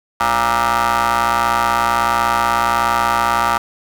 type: ring-modulated tone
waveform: 20% pulse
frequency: 121.4 Hz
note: B2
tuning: 29 cents flat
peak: -6 dBFS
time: 0.2-3.58 s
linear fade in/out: 5 ms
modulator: 1060 Hz
effects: none